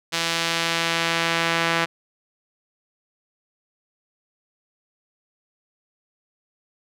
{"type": "tone with band-pass filter sweep", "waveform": "sawtooth", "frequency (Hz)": 166.7, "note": "E3", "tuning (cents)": 20, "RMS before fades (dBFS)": -23, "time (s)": [0.12, 1.86], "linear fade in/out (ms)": 20, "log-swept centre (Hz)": [4000, 2000], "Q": 0.88, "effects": []}